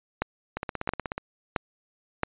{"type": "two click trains", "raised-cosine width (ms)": 0.5, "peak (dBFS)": [-15, -9], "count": [11, 4], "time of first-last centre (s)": [[0.57, 1.18], [0.22, 2.233]], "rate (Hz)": [16.4, 1.49], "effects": ["resampled to 8000 Hz"]}